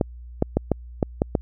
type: clicks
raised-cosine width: 2 ms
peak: -5 dBFS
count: 7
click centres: 0.012 / 0.424 / 0.57 / 0.717 / 1.028 / 1.219 / 1.352 s
effects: added 60 Hz sine -37 dBFS peak until 1.41 s

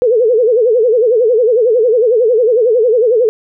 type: tone with vibrato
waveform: sine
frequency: 466.2 Hz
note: A#4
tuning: in tune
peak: -7 dBFS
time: 0.02-3.29 s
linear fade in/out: 0 ms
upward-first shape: sine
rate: 11 Hz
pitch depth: 160 cents each way
effects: none

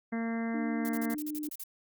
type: harmonic tone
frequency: 228.9 Hz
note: A#3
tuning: 31 cents flat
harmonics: 1 / 2 / 3 / 4 / 5 / 6 / 7 / 8 / 9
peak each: -31 / -42 / -42 / -49 / -49 / -52 / -46 / -48 / -46 dBFS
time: 0.12-1.15 s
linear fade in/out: 10 ms
type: tone with pitch glide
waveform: sine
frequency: 297.9 to 301.2 Hz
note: D4 to D4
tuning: +25 to +44 cents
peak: -34 dBFS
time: 0.54-1.49 s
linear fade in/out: 5 ms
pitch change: +19 cents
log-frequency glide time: 1.08-1.21 s
type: noise bursts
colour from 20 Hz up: violet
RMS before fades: -40 dBFS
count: 10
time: 0.85-1.636 s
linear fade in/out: 0 ms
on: 39 ms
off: 44 ms
effects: Opus 48 kbps

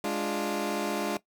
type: chord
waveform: 20% pulse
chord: D diminished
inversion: second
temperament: equal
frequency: 207.7 / 293.7 / 349.2 Hz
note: Ab3 / D4 / F4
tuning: 0 / 0 / 0 cents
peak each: -28 dBFS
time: 0.04-1.17 s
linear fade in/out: 2 ms
effects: noise-tail reverb RT60 0.1 s tail -17 dB re dry

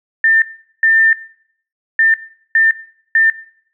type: tone bursts at uneven times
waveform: sine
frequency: 1796 Hz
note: A6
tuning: 35 cents sharp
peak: -8 dBFS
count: 5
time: 0.24-0.42 / 0.83-1.13 / 1.99-2.14 / 2.55-2.71 / 3.15-3.3 s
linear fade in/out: 2 ms
effects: noise-tail reverb RT60 0.6 s tail -17 dB re dry

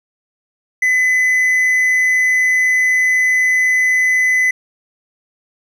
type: tone with amplitude modulation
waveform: triangle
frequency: 2013 Hz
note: B6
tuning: 33 cents sharp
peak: -8 dBFS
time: 0.82-4.51 s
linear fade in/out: 5 ms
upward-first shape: sine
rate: 176 Hz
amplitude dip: 30%
effects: none

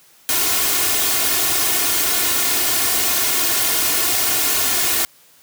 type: noise with comb filter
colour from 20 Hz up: white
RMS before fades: -18 dBFS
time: 0.29-5.05 s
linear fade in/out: 0 ms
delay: 2.8 ms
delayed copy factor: +0.7
effects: white hiss -51 dBFS RMS until 5.42 s + high-pass 80 Hz 12 dB/octave

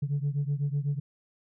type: beating tone pair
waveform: sine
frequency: 140.3 / 148.3 Hz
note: C#3 / D3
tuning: +21 / +17 cents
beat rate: 8 Hz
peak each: -27 / -29 dBFS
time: 0.02-1 s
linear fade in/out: 10 ms
effects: tanh soft clip ceiling -22 dBFS

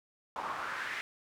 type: noise with band-pass filter sweep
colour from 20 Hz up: pink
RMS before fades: -38 dBFS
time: 0.36-1.01 s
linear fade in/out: 0 ms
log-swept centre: 910 to 2000 Hz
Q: 3.3
effects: none

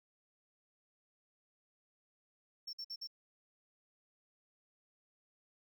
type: tone bursts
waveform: triangle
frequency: 5430 Hz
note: F8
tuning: 50 cents flat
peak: -40 dBFS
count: 4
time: 2.67-3.074 s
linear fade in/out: 10 ms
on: 62 ms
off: 52 ms
effects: none

